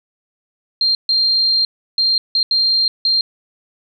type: tone bursts at uneven times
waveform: sine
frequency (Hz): 4186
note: C8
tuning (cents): 0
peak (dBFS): -12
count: 6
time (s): 0.81-0.95 / 1.09-1.65 / 1.98-2.18 / 2.35-2.43 / 2.51-2.88 / 3.05-3.21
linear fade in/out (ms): 2
effects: none